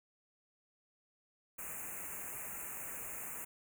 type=band-stop noise; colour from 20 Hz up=white; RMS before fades=-44 dBFS; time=1.58-3.45 s; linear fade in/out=10 ms; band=2700 to 6600 Hz; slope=96 dB/octave; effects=none